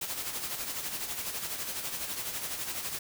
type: noise with tremolo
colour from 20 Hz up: white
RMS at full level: -34 dBFS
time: 0.01-2.99 s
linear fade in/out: 5 ms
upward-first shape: sine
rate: 12 Hz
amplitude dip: 50%
effects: none